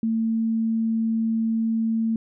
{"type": "tone", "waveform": "sine", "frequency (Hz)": 224.8, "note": "A3", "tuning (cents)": 37, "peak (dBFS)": -20, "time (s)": [0.03, 2.16], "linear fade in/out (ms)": 2, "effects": []}